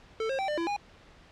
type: tone with pitch steps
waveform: square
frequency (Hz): 443.5 / 536 / 776 / 598 / 335.8 / 818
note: A4 / C5 / G5 / D5 / E4 / G#5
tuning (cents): +14 / +42 / -18 / +31 / +32 / -26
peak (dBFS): -29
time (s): 0.2-0.764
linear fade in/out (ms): 2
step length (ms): 94
effects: pink hiss -55 dBFS RMS until 1.31 s + low-pass 4000 Hz 12 dB/octave